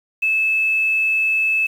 sine tone, 2610 Hz, E7, 18 cents flat, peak -15 dBFS, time 0.22-1.67 s, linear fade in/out 10 ms, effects 7-bit

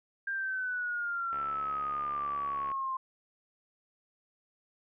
sine exponential sweep, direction down, 1600 to 1046.5 Hz, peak -31 dBFS, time 0.27-2.97 s, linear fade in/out 5 ms
click train, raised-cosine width 0.5 ms, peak -30 dBFS, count 99, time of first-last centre 1.33-2.716 s, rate 70.7 Hz
effects none

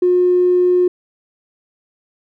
triangle tone with tanh clipping, 359.6 Hz, F#4, 49 cents flat, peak -10 dBFS, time 0.02-0.88 s, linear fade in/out 5 ms, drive 4 dB, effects none

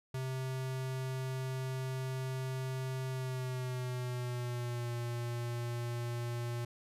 square tone with pitch glide, 130.81 to 119.26 Hz, C3 to A#2, 0 to +40 cents, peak -36 dBFS, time 0.14-6.65 s, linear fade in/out 5 ms, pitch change -160 cents, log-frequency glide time 3.09-4.92 s, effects resampled to 32000 Hz

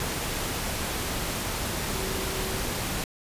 sine tone in noise, 379.9 Hz, F#4, 46 cents sharp, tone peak -36 dBFS, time 1.94-2.61 s, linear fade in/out 2 ms, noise pink, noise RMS -30 dBFS, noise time 0-3.04 s, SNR -9 dB, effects resampled to 32000 Hz

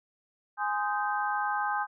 sine chord, Ab major seventh, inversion none, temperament just, 830.6 / 1038.3 / 1245.9 / 1557.4 Hz, Ab5 / C6 / Eb6 / G6, 0 / -14 / +2 / -12 cents, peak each -30 / -35 / -34 / -33 dBFS, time 0.57-1.87 s, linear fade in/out 50 ms, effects none

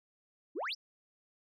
sine exponential sweep, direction up, 258.6 to 5910 Hz, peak -33 dBFS, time 0.55-0.75 s, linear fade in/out 20 ms, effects tanh soft clip ceiling -31 dBFS

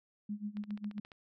sine tone with tremolo, 207.7 Hz, G#3, in tune, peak -34 dBFS, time 0.29-1 s, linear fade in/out 5 ms, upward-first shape sine, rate 7.4 Hz, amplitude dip 90%
click train, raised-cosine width 0.3 ms, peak -36 dBFS, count 9, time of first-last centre 0.57-1.118 s, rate 14.6 Hz
effects none

